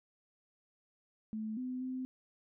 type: tone with pitch steps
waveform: sine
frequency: 217.7 / 253.8 / 257.4 Hz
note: A3 / B3 / C4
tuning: -18 / +47 / -28 cents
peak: -36 dBFS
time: 1.33-2.05 s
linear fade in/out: 0 ms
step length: 240 ms
effects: none